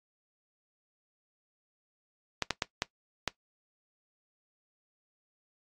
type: clicks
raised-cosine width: 0.2 ms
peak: -10 dBFS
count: 5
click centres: 2.423 / 2.507 / 2.622 / 2.821 / 3.277 s
effects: noise-tail reverb RT60 0.1 s tail -19 dB re dry + AAC 32 kbps